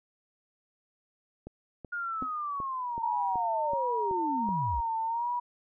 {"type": "click train", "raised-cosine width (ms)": 2, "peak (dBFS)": -28, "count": 9, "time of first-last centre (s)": [1.47, 4.489], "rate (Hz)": 2.65}
{"type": "linear sweep", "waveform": "sine", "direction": "down", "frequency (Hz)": [1435, 46.03], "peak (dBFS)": -31, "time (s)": [1.92, 4.81], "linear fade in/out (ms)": 10}
{"type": "tone with exponential decay", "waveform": "triangle", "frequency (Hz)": 261.6, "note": "C4", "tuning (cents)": 0, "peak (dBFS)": -32, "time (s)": [2.22, 2.32], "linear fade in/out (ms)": 0, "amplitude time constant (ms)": 21}
{"type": "tone with vibrato", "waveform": "sine", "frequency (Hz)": 932.3, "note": "A#5", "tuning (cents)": 0, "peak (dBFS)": -28, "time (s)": [3.02, 5.4], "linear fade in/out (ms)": 10, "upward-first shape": "sine", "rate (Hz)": 1.4, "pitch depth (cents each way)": 71}
{"effects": []}